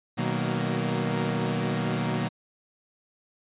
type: chord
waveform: sawtooth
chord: B major seventh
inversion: none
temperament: equal with one note detuned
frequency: 123.47 / 155.56 / 187.36 / 233.1 Hz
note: B2 / D#3 / F#3 / A#3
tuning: 0 / 0 / +22 / 0 cents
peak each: -27 dBFS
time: 0.17-2.29 s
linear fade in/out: 20 ms
effects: resampled to 8000 Hz